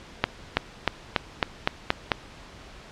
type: accelerating click train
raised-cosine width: 0.3 ms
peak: -3 dBFS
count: 8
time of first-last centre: 0.24-2.118 s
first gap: 330 ms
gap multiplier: 0.93
effects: pink hiss -46 dBFS RMS until 2.91 s + low-pass 5000 Hz 12 dB/octave